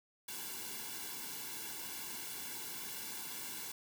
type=noise with comb filter; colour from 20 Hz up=white; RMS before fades=-44 dBFS; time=0.28-3.72 s; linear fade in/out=5 ms; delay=1.6 ms; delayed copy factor=-0.95; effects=none